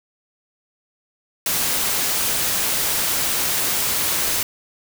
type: noise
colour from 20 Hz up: white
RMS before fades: -21 dBFS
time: 1.46-4.43 s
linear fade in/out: 2 ms
effects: none